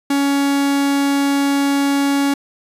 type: tone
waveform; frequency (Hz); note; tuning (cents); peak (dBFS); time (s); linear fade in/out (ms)
45% pulse; 280; C#4; +18; -14; 0.1-2.34; 5
effects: resampled to 32000 Hz